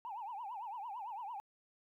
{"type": "tone with vibrato", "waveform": "sine", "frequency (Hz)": 880, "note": "A5", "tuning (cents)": 0, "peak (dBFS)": -40, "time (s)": [0.05, 1.4], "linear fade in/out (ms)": 0, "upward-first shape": "triangle", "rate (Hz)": 8.9, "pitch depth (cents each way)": 250, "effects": ["tanh soft clip ceiling -37 dBFS", "13-bit"]}